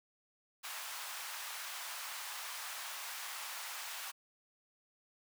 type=high-pass noise; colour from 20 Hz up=pink; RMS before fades=-44 dBFS; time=0.63-4.12 s; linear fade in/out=20 ms; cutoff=860 Hz; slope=24 dB/octave; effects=none